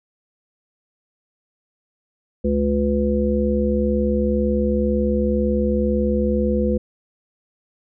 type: harmonic tone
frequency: 71 Hz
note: C#2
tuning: 42 cents sharp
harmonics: 1 / 3 / 5 / 7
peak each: -23 / -20 / -25 / -22 dBFS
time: 2.44-6.78 s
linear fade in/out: 10 ms
effects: none